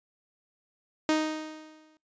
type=tone with exponential decay; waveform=sawtooth; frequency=311.1 Hz; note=D#4; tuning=in tune; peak=-17 dBFS; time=1.09-1.97 s; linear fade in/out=1 ms; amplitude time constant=190 ms; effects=noise-tail reverb RT60 0.2 s tail -25 dB re dry + resampled to 16000 Hz